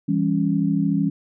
sine chord, C# diminished, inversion first, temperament just, 166.31 / 199.57 / 277.2 Hz, E3 / G3 / C#4, +16 / +31 / 0 cents, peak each -22 dBFS, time 0.08-1.1 s, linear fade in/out 10 ms, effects none

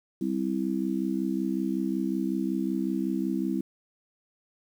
sine chord, C major, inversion second, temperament just, 196.22 / 261.6 / 327 Hz, G3 / C4 / E4, +2 / 0 / -14 cents, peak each -30 dBFS, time 0.21-3.61 s, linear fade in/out 5 ms, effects 9-bit

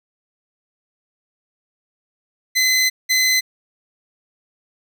20% pulse tone pair in turn, 2035 / 2035 Hz, C7 / C7, -49 / -49 cents, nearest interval unison, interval 0 cents, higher neither, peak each -9 dBFS, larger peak neither, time 2.55-2.9 / 3.09-3.41 s, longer first, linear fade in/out 20 ms, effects none

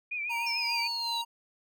sine tone with vibrato, 2404 Hz, D7, 40 cents sharp, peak -31 dBFS, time 0.11-0.88 s, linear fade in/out 10 ms, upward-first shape triangle, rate 6.8 Hz, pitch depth 81 cents each way
square tone with tremolo, 933 Hz, A#5, 1 cent sharp, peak -33 dBFS, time 0.29-1.25 s, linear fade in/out 20 ms, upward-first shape sine, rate 2.6 Hz, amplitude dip 55%
sine exponential sweep, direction down, 5410 to 3847 Hz, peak -31 dBFS, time 0.46-1.22 s, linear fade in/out 10 ms
effects none

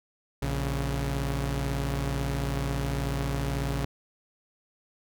sawtooth tone pair together, 58.27 / 138.59 Hz, A#1 / C#3, 0 / 0 cents, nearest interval octave + minor third, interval 1500 cents, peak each -26 dBFS, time 0.42-3.85 s, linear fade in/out 5 ms, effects none

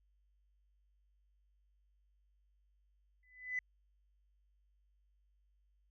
sine tone with exponential growth, 2004 Hz, B6, 25 cents sharp, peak -31 dBFS, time 3.23-3.59 s, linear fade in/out 2 ms, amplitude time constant 77 ms, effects tanh soft clip ceiling -28 dBFS + added 50 Hz sine -70 dBFS peak until 5.9 s

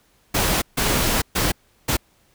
pink noise bursts at uneven times, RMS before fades -20 dBFS, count 4, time 0.34-0.62 / 0.77-1.22 / 1.35-1.52 / 1.88-1.97 s, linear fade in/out 10 ms, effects pink hiss -60 dBFS RMS until 2.34 s

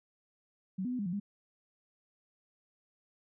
sine tone with pitch steps, 188.4 / 248.4 / 251.5 / 203 / 174.5 / 202.7 Hz, F#3 / B3 / B3 / G#3 / F3 / G#3, +32 / +10 / +32 / -39 / -1 / -42 cents, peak -32 dBFS, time 0.78-1.2 s, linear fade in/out 10 ms, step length 70 ms, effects none

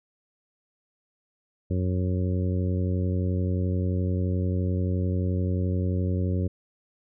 harmonic tone, 91.5 Hz, F#2, 19 cents flat, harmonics 1 / 2 / 3 / 4 / 5 / 6, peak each -24 / -30 / -34 / -36 / -38 / -40 dBFS, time 1.7-6.48 s, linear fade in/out 10 ms, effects none

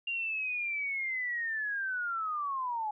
sine linear sweep, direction down, 2794 to 830.6 Hz, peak -31 dBFS, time 0.07-2.91 s, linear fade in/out 5 ms, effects none

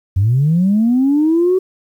sine linear sweep, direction up, 89.2 to 380 Hz, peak -9 dBFS, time 0.16-1.59 s, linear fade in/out 10 ms, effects tanh soft clip ceiling -6 dBFS + 8-bit

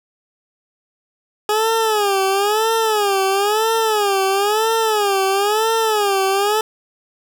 20% pulse tone with vibrato, 416.9 Hz, G#4, 7 cents sharp, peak -10 dBFS, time 1.49-6.61 s, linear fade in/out 2 ms, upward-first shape sine, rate 1 Hz, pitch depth 140 cents each way, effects none

